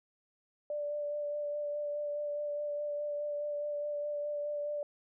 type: tone with vibrato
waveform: sine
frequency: 587.3 Hz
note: D5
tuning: in tune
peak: -33 dBFS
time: 0.7-4.83 s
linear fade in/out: 2 ms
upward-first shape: sine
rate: 4.8 Hz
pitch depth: 15 cents each way
effects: none

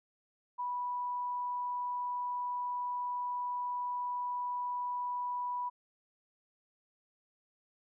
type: tone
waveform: sine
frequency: 983 Hz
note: B5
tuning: 8 cents flat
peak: -33 dBFS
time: 0.58-5.7 s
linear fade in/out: 20 ms
effects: none

